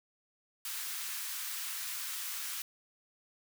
white high-pass noise, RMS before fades -39 dBFS, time 0.65-2.62 s, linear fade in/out 2 ms, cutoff 1100 Hz, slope 24 dB/octave, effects none

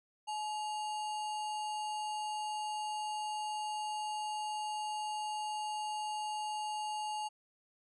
sine tone with sample-and-hold, 852 Hz, G#5, 44 cents sharp, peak -35 dBFS, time 0.27-7.29 s, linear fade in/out 20 ms, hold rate 3675 Hz, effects resampled to 24000 Hz

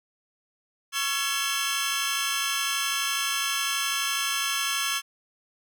20% pulse tone cluster, 1109 / 1355 / 1693 / 2658 / 3126 Hz, C#6 / E6 / G#6 / E7 / G7, 0 / +47 / +33 / +14 / -6 cents, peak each -27 / -28 / -27 / -29 / -25 dBFS, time 0.92-5.02 s, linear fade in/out 50 ms, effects none

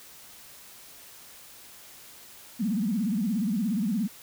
sine tone with vibrato, 212.1 Hz, G#3, 37 cents sharp, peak -24 dBFS, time 2.59-4.08 s, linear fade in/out 20 ms, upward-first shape sine, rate 17 Hz, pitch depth 230 cents each way, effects white hiss -49 dBFS RMS until 4.22 s

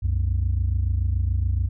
sine tone pair together, 65.08 / 92.1 Hz, C2 / F#2, -9 / -7 cents, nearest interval tritone, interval 602 cents, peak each -21 dBFS, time 0.02-1.69 s, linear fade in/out 20 ms, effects tanh soft clip ceiling -15 dBFS

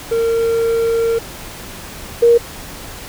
triangle / sine tone pair in turn, 459 / 470.3 Hz, A#4 / A#4, -27 / +15 cents, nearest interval unison, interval 42 cents, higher second, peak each -11 / -6 dBFS, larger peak second, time 0.11-1.19 / 2.22-2.38 s, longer first, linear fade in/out 10 ms, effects pink hiss -32 dBFS RMS until 3.08 s

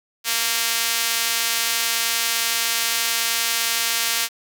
sawtooth tone with high-pass filter, 230.4 Hz, A#3, 20 cents flat, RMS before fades -22 dBFS, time 0.24-4.29 s, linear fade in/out 50 ms, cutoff 2600 Hz, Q 0.57, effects 7-bit

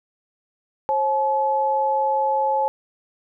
sine tone pair together, 538 / 857.4 Hz, C5 / A5, +48 / -45 cents, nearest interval minor sixth, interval 807 cents, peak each -23 / -19 dBFS, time 0.89-2.68 s, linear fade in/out 0 ms, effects none

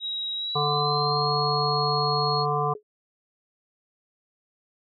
sine tone with pitch glide, 3830 to 4299 Hz, A#7 to C8, +46 to +46 cents, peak -27 dBFS, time 0-2.46 s, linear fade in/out 50 ms, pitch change +200 cents, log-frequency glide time 0.35-1.34 s
harmonic tone, 146.6 Hz, D3, 3 cents flat, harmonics 1 / 3 / 5 / 7 / 8, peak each -28 / -28 / -28 / -28 / -28 dBFS, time 0.55-2.74 s, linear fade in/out 10 ms
sine tone with exponential decay, 421.6 Hz, G#4, 26 cents sharp, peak -31 dBFS, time 2.75-2.83 s, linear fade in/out 2 ms, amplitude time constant 17 ms
effects MP3 96 kbps

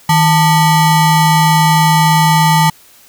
square ring-modulated tone, 523.3 Hz, C5, in tune, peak -5 dBFS, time 0.09-2.7 s, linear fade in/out 5 ms, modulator 365 Hz, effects white hiss -44 dBFS RMS until 3.08 s

